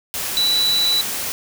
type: tone in noise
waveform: sine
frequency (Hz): 3951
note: B7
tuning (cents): 0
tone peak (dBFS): -15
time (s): 0.37-1.01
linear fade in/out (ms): 0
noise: white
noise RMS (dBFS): -25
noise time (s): 0.14-1.32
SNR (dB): +7
effects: none